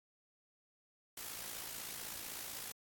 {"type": "noise with amplitude modulation", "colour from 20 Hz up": "white", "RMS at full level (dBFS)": -43, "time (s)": [1.17, 2.72], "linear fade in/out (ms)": 5, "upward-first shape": "sine", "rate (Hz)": 55.9, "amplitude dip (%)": 50, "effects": ["AAC 64 kbps"]}